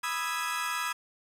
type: chord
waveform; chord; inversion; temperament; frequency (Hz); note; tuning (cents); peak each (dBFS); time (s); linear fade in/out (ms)
30% pulse; E major seventh; second; equal with one note detuned; 987.8 / 1239.5 / 1318.5 / 1661.2; B5 / D#6 / E6 / G#6; 0 / -7 / 0 / 0; -33; 0.03-0.93; 10
effects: resampled to 32000 Hz + 9-bit